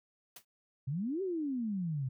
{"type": "noise with exponential decay", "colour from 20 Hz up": "white", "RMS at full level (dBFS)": -44, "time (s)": [0.36, 0.45], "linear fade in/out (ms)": 5, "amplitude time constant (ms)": 19}
{"type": "exponential two-way sweep", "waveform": "sine", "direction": "up then down", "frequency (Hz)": [125.1, 397, 125.1], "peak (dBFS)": -32, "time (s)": [0.87, 2.09], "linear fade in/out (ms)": 10, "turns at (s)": 1.22}
{"effects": []}